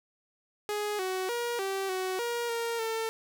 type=tone with pitch steps; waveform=sawtooth; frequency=417 / 373.9 / 475.9 / 387.9 / 373.5 / 473.8 / 464.9 / 448.6 Hz; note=G#4 / F#4 / A#4 / G4 / F#4 / A#4 / A#4 / A4; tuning=+7 / +18 / +36 / -18 / +16 / +28 / -5 / +34 cents; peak=-26 dBFS; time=0.69-3.09 s; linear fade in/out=0 ms; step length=300 ms; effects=none